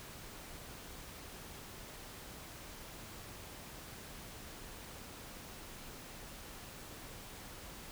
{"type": "silence", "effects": ["pink hiss -50 dBFS RMS until 7.91 s"]}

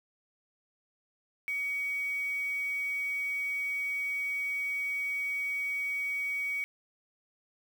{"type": "tone with quantisation", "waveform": "sine", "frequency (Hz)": 2255, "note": "C#7", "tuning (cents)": 29, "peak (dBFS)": -30, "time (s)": [1.48, 6.64], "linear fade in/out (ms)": 0, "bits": 8, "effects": []}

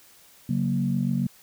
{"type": "chord", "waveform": "sine", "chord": "F# major", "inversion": "second", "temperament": "equal", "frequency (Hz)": [138.59, 185, 233.1], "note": ["C#3", "F#3", "A#3"], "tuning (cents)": [0, 0, 0], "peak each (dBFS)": [-26, -26, -26], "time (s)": [0.49, 1.27], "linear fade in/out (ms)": 5, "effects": ["tanh soft clip ceiling -12 dBFS", "white hiss -54 dBFS RMS until 1.42 s"]}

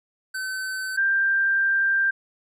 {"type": "tone pair in turn", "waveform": ["square", "sine"], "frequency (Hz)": [1529, 1582.9], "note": ["G6", "G6"], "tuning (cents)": [-44, 16], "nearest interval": "minor second", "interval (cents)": 60, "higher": "second", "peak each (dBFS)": [-28, -18], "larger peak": "second", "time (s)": [[0.34, 0.97], [0.97, 2.11]], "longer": "second", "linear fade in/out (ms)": 10, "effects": ["resampled to 32000 Hz"]}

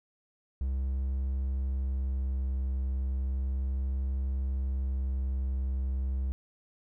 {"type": "tone with vibrato", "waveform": "triangle", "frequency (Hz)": 66, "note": "C2", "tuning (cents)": 16, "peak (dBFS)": -26, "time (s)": [0.61, 6.32], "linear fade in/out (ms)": 0, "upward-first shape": "sine", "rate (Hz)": 0.35, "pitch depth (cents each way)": 9, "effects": []}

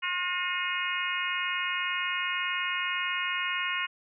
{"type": "harmonic tone with a mistuned harmonic", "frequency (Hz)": 358.1, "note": "F4", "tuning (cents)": 43, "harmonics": [3, 4, 5, 6, 7, 8], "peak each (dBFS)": [-35, -35, -35, -35, -35, -35], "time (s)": [0.02, 3.87], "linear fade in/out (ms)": 20, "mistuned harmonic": 5, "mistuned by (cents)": 38, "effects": []}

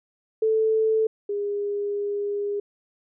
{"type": "tone pair in turn", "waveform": "sine", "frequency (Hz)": [440, 407.8], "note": ["A4", "G#4"], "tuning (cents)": [0, -32], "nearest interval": "minor second", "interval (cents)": 132, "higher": "first", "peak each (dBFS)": [-18, -24], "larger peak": "first", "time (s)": [[0.42, 1.07], [1.29, 2.6]], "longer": "second", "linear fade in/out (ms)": 5, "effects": []}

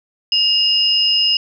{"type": "tone pair together", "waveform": "sine", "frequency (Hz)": [2844, 5075], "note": ["F7", "D#8"], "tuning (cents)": [31, 33], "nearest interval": "minor seventh", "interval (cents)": 1002, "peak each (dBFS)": -15, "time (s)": [0.32, 1.37], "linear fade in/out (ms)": 2, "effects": []}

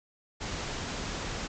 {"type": "low-pass noise", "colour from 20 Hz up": "pink", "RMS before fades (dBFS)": -36, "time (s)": [0.4, 1.48], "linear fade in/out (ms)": 20, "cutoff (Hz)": 7500, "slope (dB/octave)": 96, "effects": []}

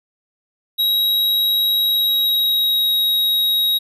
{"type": "tone with pitch glide", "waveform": "square", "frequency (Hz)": [3835, 3804], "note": ["A#7", "A#7"], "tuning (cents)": [48, 34], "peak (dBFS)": -15, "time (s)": [0.78, 3.79], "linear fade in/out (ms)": 20, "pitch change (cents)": -14, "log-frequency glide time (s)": [1.8, 2.94], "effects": []}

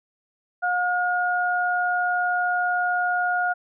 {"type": "tone pair together", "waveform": "sine", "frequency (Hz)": [718, 1433.2], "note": ["F5", "F6"], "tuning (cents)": [48, 44], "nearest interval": "octave", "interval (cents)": 1196, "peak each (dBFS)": -23, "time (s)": [0.62, 3.54], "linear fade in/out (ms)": 20, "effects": []}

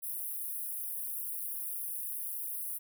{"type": "high-pass noise", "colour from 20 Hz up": "white", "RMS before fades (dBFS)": -38, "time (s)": [0.02, 2.79], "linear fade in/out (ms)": 20, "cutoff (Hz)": 9500, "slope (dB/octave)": 96, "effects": []}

